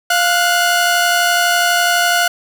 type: tone pair together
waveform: sawtooth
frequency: 698.5 / 1469 Hz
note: F5 / F#6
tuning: 0 / -13 cents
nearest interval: octave + minor second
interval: 1287 cents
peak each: -11 dBFS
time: 0.1-2.28 s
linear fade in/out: 5 ms
effects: none